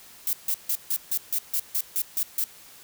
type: noise bursts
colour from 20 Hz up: violet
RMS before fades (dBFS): -25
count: 11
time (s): 0.27-2.441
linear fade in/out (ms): 2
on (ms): 61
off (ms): 150
effects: white hiss -49 dBFS RMS until 2.83 s